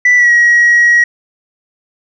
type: tone with pitch glide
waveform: sine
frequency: 1975.5 to 1903.8 Hz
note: B6 to A#6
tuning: 0 to +36 cents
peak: -3 dBFS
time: 0.05-1.04 s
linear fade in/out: 5 ms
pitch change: -64 cents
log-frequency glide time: 0.16-0.31 s
effects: tanh soft clip ceiling -3 dBFS